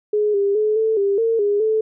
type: tone with pitch steps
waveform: sine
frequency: 420.2 / 400.2 / 427.6 / 441.9 / 398.5 / 454.8 / 408.9 / 437.2 Hz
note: G#4 / G4 / A4 / A4 / G4 / A#4 / G#4 / A4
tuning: +20 / +36 / -49 / +7 / +28 / -43 / -27 / -11 cents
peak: -15 dBFS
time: 0.13-1.81 s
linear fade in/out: 5 ms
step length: 210 ms
effects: none